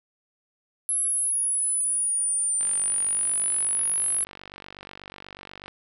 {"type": "exponential two-way sweep", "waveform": "sine", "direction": "down then up", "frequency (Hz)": [11020, 9100, 10810], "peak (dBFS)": -22, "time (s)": [0.89, 4.24], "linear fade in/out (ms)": 0, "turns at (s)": 2.56}
{"type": "click train", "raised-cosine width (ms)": 0.3, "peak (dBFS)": -24, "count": 149, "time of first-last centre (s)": [2.61, 5.681], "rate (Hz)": 48.2}
{"effects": []}